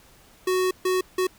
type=tone bursts at uneven times; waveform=square; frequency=370 Hz; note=F#4; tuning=in tune; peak=-21 dBFS; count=3; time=0.47-0.71 / 0.85-1.01 / 1.18-1.27 s; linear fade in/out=5 ms; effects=pink hiss -54 dBFS RMS until 1.38 s